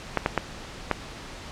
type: clicks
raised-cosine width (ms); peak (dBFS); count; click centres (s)
0.5; -6; 4; 0.173 / 0.261 / 0.377 / 0.913
effects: pink hiss -40 dBFS RMS until 1.51 s + low-pass 6000 Hz 12 dB/octave